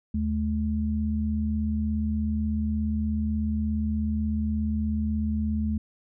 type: tone pair together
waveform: sine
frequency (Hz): 77.21 / 215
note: D#2 / A3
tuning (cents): -13 / -40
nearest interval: octave + tritone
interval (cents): 1773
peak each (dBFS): -27 / -26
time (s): 0.14-5.78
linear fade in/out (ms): 5
effects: none